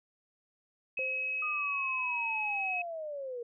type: tone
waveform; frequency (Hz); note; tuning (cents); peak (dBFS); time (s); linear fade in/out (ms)
sine; 2558; D#7; +47; -31; 0.97-2.82; 5
type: tone with exponential decay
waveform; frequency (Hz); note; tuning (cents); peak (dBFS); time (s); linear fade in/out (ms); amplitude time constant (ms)
sine; 523.3; C5; 0; -35; 0.99-1.73; 0; 160
type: linear sweep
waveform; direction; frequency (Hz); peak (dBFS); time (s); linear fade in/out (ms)
sine; down; 1243 to 466.2; -36; 1.42-3.43; 5
effects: none